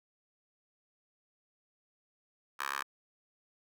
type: tone with high-pass filter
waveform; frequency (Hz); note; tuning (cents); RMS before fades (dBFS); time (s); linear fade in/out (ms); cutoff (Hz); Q
10% pulse; 69.3; C#2; 0; -37; 2.59-2.83; 10; 1300; 4
effects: none